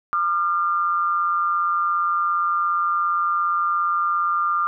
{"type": "tone pair together", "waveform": "sine", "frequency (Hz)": [1200, 1377.3], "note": ["D6", "F6"], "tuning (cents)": [37, -24], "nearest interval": "major second", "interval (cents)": 239, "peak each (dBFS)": [-19, -25], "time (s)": [0.13, 4.67], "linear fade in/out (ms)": 0, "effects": []}